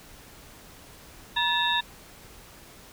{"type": "tone cluster", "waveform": "sine", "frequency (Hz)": [953, 1735, 2696, 3589, 3758], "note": ["A#5", "A6", "E7", "A7", "A#7"], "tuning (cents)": [38, -25, 38, 34, 13], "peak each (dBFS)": [-27, -28, -34, -30, -28], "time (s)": [1.36, 1.81], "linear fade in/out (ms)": 10, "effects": ["pink hiss -49 dBFS RMS until 2.92 s"]}